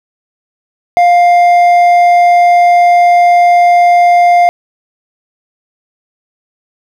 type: tone with hard clipping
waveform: sine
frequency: 702 Hz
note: F5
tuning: 9 cents sharp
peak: -5 dBFS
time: 0.97-4.49 s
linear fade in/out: 0 ms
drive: 5 dB
effects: none